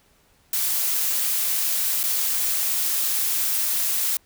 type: noise with dropouts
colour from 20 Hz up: blue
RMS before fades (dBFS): -23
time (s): 0.53-4.17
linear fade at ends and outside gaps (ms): 2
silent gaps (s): 2.032-2.037
effects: pink hiss -60 dBFS RMS until 4.25 s